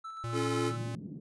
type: tone with tremolo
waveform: triangle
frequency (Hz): 1318.5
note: E6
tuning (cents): 0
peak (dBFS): -37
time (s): 0.04-0.77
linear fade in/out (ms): 10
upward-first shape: square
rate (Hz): 7.7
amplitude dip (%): 30
type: tone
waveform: square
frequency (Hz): 116.54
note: A#2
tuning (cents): 0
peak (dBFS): -35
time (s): 0.24-0.95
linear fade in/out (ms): 0
type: chord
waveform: square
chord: Db augmented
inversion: none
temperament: just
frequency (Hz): 277.2 / 346.5 / 433.1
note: Db4 / F4 / A4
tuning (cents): 0 / -14 / -27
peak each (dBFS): -35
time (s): 0.32-0.73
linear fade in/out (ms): 50
type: band-pass noise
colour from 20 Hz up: pink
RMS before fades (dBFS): -43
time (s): 0.7-1.2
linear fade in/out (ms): 5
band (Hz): 150 to 270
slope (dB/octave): 24
effects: resampled to 24000 Hz